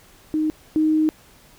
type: tone pair in turn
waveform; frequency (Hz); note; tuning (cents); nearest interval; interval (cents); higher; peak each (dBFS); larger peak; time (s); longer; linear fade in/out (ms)
sine; 310 / 311.4; D#4 / D#4; -6 / +2; unison; 8; second; -18 / -15; second; 0.34-0.5 / 0.76-1.09; second; 0
effects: pink hiss -51 dBFS RMS until 1.58 s